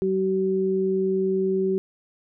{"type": "tone pair together", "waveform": "sine", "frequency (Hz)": [190, 380], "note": ["F#3", "F#4"], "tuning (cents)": [46, 46], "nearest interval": "octave", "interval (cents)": 1200, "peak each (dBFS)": [-26, -21], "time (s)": [0.02, 1.78], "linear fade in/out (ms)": 0, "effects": []}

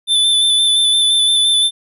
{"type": "tone with vibrato", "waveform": "square", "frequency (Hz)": 3521, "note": "A7", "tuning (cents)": 0, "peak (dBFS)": -11, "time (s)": [0.07, 1.71], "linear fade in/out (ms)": 50, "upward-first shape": "square", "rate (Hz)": 5.8, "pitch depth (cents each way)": 18, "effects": ["resampled to 32000 Hz"]}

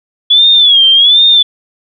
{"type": "tone with vibrato", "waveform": "sine", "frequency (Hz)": 3391, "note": "G#7", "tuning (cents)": 35, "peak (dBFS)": -3, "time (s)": [0.3, 1.43], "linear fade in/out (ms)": 10, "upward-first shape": "sine", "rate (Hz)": 1.3, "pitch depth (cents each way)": 130, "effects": []}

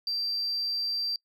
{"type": "tone", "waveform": "sine", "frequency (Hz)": 4699, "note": "D8", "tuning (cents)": 0, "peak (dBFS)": -26, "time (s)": [0.07, 1.16], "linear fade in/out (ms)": 2, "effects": ["noise-tail reverb RT60 0.1 s tail -25 dB re dry", "tanh soft clip ceiling -24 dBFS"]}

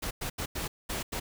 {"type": "noise bursts at uneven times", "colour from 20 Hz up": "pink", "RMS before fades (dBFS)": -34, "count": 6, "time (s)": [[0.02, 0.11], [0.21, 0.3], [0.38, 0.46], [0.55, 0.68], [0.89, 1.03], [1.12, 1.2]], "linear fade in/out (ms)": 10, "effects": []}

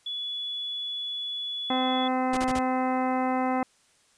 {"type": "tone", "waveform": "sine", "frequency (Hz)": 3414, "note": "G#7", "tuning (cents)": 47, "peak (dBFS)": -30, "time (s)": [0.06, 2.08], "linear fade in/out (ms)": 5}
{"type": "harmonic tone", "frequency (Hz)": 257.2, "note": "C4", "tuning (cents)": -30, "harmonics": [1, 2, 3, 4, 5, 6, 7, 8, 10], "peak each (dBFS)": [-27, -32, -28, -34, -37, -44, -45, -39, -48], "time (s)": [1.7, 3.63], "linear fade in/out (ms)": 2}
{"type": "noise bursts", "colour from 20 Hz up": "pink", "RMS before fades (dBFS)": -33, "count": 4, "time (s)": [2.33, 2.591], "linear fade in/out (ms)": 5, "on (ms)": 42, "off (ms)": 31}
{"effects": ["white hiss -63 dBFS RMS until 4.17 s", "resampled to 22050 Hz"]}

